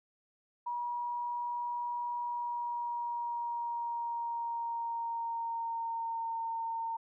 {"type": "tone with pitch glide", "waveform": "sine", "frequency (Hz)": [961, 912.8], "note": ["B5", "A#5"], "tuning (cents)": [-48, -37], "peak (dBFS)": -33, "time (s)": [0.66, 6.97], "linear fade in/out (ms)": 10, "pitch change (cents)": -89, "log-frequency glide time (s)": [2.19, 6.38], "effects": []}